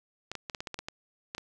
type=clicks; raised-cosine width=0.2 ms; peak=-19 dBFS; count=11; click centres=0.316 / 0.353 / 0.498 / 0.548 / 0.605 / 0.672 / 0.743 / 0.79 / 0.885 / 1.349 / 1.381 s; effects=none